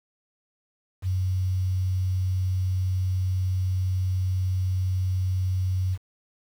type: tone with quantisation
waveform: sine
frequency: 93 Hz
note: F#2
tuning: 9 cents sharp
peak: -22 dBFS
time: 1.02-5.98 s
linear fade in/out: 50 ms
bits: 8
effects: none